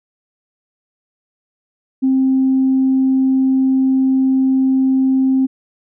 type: tone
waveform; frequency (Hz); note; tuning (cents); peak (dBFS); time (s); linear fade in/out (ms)
sine; 263.9; C4; +15; -10; 2.02-5.47; 20
effects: tanh soft clip ceiling -6 dBFS